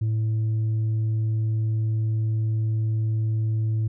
sine tone, 110 Hz, A2, in tune, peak -18 dBFS, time 0.01-3.88 s, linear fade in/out 10 ms, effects tanh soft clip ceiling -20 dBFS

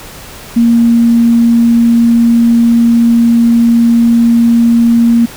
sine tone, 233.4 Hz, A#3, 2 cents sharp, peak -4 dBFS, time 0.56-5.26 s, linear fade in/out 10 ms, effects pink hiss -30 dBFS RMS until 5.36 s

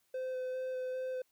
triangle tone with vibrato, 513 Hz, C5, 34 cents flat, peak -33 dBFS, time 0.14-1.22 s, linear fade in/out 5 ms, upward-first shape square, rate 2.5 Hz, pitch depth 9 cents each way, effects white hiss -75 dBFS RMS until 1.31 s

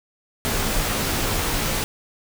pink noise with comb filter, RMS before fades -23 dBFS, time 0.45-1.84 s, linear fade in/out 0 ms, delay 16 ms, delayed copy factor -0.55, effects none

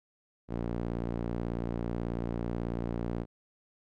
sawtooth tone with band-pass filter, 58.27 Hz, A#1, in tune, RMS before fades -34 dBFS, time 0.48-3.26 s, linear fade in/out 50 ms, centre 290 Hz, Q 0.71, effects none

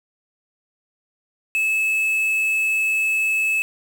triangle tone with quantisation, 2602 Hz, E7, 23 cents flat, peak -16 dBFS, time 1.55-3.62 s, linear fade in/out 0 ms, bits 6, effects none

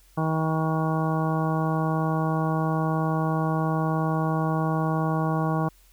harmonic tone, 159 Hz, D#3, 38 cents sharp, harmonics 1 / 2 / 3 / 4 / 5 / 6 / 7 / 9, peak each -24 / -30 / -34 / -33 / -32 / -36 / -32 / -40 dBFS, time 0.17-5.69 s, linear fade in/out 10 ms, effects added 45 Hz sine -55 dBFS peak until 5.92 s + white hiss -60 dBFS RMS until 5.92 s

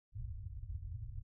white low-pass noise, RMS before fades -44 dBFS, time 0.12-1.23 s, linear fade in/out 50 ms, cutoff 120 Hz, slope 96 dB/octave, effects none

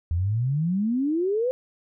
sine exponential sweep, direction up, 80.3 to 523.3 Hz, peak -21 dBFS, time 0.11-1.51 s, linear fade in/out 0 ms, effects none

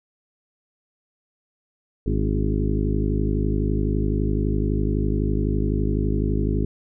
harmonic tone with a mistuned harmonic, 51.91 Hz, G#1, in tune, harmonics 1 / 2 / 3 / 4 / 5 / 6 / 7 / 8, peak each -23 / -26 / -28 / -29 / -30 / -31 / -31 / -32 dBFS, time 2.06-6.65 s, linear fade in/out 5 ms, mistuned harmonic 5, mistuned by +52 cents, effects none

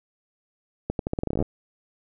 accelerating click train, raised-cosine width 2 ms, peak -12 dBFS, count 15, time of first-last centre 0.9-1.425 s, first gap 92 ms, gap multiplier 0.84, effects none

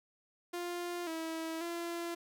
sawtooth tone with pitch steps, 349.9 / 324.4 / 341 Hz, F4 / E4 / F4, +3 / -28 / -41 cents, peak -33 dBFS, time 0.53-2.15 s, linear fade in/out 10 ms, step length 540 ms, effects 12-bit

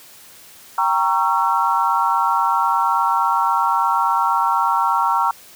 sine chord, G diminished seventh, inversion none, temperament equal with one note detuned, 784 / 932.3 / 1108.7 / 1348.5 Hz, G5 / Bb5 / Db6 / Fb6, 0 / 0 / 0 / +39 cents, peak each -23 / -18 / -21 / -21 dBFS, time 0.78-5.31 s, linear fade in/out 2 ms, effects white hiss -44 dBFS RMS until 5.55 s + high-pass 60 Hz 12 dB/octave

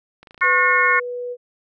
clicks, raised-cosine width 0.3 ms, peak -27 dBFS, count 7, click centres 0.23 / 0.272 / 0.309 / 0.345 / 0.378 / 0.409 / 0.447 s
harmonic tone, 361.5 Hz, F#4, 40 cents flat, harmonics 3 / 4 / 5 / 6, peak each -19 / -19 / -19 / -19 dBFS, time 0.41-1 s, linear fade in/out 10 ms
sine tone with pitch glide, 497.9 to 489.9 Hz, B4 to B4, +14 to -14 cents, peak -25 dBFS, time 0.42-1.37 s, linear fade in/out 50 ms, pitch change -28 cents, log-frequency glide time 0.68-1.01 s
effects none

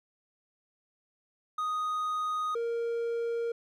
triangle tone pair in turn, 1244.5 / 466.2 Hz, D#6 / A#4, 0 / 0 cents, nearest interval octave + perfect fourth, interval 1700 cents, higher first, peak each -27 dBFS, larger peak neither, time 1.58-2.55 / 2.55-3.52 s, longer neither, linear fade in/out 5 ms, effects none

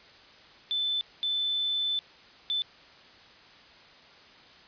sine tone bursts at uneven times, 3520 Hz, A7, in tune, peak -26 dBFS, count 3, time 0.71-1.01 / 1.23-1.99 / 2.5-2.62 s, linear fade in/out 0 ms, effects white hiss -53 dBFS RMS until 4.67 s + resampled to 11025 Hz

